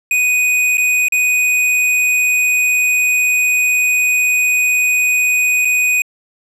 square tone with dropouts, 2489 Hz, D#7, in tune, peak -12 dBFS, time 0.11-6.02 s, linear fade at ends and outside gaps 2 ms, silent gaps 0.772-0.78 / 1.084-1.122 / 5.649-5.653 s, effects low-pass 12000 Hz 12 dB/octave

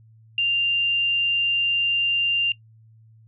sine tone, 2789 Hz, F7, 3 cents flat, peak -18 dBFS, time 0.38-2.52 s, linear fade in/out 2 ms, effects noise-tail reverb RT60 0.1 s tail -21 dB re dry + added 111 Hz sine -49 dBFS peak until 3.27 s

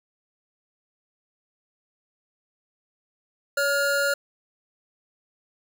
square tone pair together, 562.6 / 1416 Hz, C#5 / F6, +26 / +23 cents, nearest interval octave + major third, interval 1597 cents, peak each -25 / -24 dBFS, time 3.57-4.14 s, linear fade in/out 5 ms, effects none

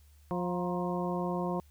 harmonic tone with a mistuned harmonic, 177.4 Hz, F3, 27 cents sharp, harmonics 1 / 2 / 3 / 4 / 5 / 6, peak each -33 / -36 / -38 / -39 / -40 / -41 dBFS, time 0.31-1.6 s, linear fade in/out 0 ms, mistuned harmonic 5, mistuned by +97 cents, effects added 73 Hz sine -56 dBFS peak until 1.7 s + white hiss -68 dBFS RMS until 1.7 s

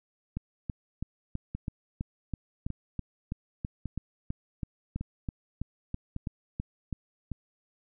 two click trains, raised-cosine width 5 ms, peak -22 / -20 dBFS, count 6 / 21, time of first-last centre 1.55-7.317 / 0.37-6.927 s, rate 0.867 / 3.05 Hz, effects none

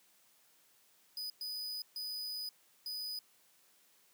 45% pulse tone bursts at uneven times, 4978 Hz, D#8, in tune, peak -38 dBFS, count 4, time 1.17-1.3 / 1.41-1.82 / 1.96-2.49 / 2.86-3.19 s, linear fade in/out 2 ms, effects white hiss -68 dBFS RMS until 4.13 s + high-pass 150 Hz 12 dB/octave

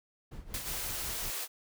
brown noise with tremolo, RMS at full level -42 dBFS, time 0.31-1.31 s, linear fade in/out 10 ms, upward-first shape sine, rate 5.5 Hz, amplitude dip 70%
white noise with exponential decay, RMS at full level -35 dBFS, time 0.54-1 s, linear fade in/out 1 ms, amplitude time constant 99 ms
white high-pass noise, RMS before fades -37 dBFS, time 0.63-1.48 s, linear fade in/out 50 ms, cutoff 340 Hz, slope 48 dB/octave
effects none

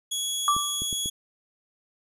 20% pulse tone, 3351 Hz, G#7, 15 cents sharp, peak -21 dBFS, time 0.11-1.1 s, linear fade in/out 10 ms
sine tone with exponential decay, 1169 Hz, D6, 8 cents flat, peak -16 dBFS, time 0.48-0.87 s, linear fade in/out 1 ms, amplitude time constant 84 ms
clicks, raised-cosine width 3 ms, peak -24 dBFS, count 4, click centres 0.565 / 0.82 / 0.928 / 1.059 s
effects none

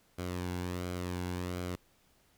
sawtooth tone with flanger, 89.5 Hz, F2, 43 cents sharp, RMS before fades -37 dBFS, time 0.18-1.76 s, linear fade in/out 10 ms, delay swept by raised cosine 1.1 to 1.64 ms, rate 1.4 Hz, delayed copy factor -0.5, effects pink hiss -68 dBFS RMS until 2.37 s

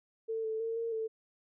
sine tone with pitch steps, 447.9 / 440.4 / 453.6 / 459.5 / 443.4 Hz, A4 / A4 / A#4 / A#4 / A4, +31 / +2 / -47 / -25 / +13 cents, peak -32 dBFS, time 0.28-1.08 s, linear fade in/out 20 ms, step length 160 ms, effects none

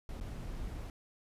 brown noise with dropouts, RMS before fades -41 dBFS, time 0.09-0.9 s, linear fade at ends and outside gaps 1 ms, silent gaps 0.201-0.21 s, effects resampled to 32000 Hz

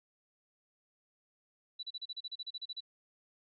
sine tone bursts, 3951 Hz, B7, in tune, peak -38 dBFS, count 14, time 1.79-2.806 s, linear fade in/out 10 ms, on 41 ms, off 34 ms, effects none

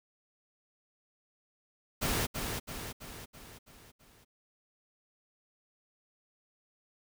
pink noise with echo, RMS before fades -31 dBFS, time 2.01-2.27 s, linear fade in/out 20 ms, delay 330 ms, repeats 6, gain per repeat -5 dB, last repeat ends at 4.25 s, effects none

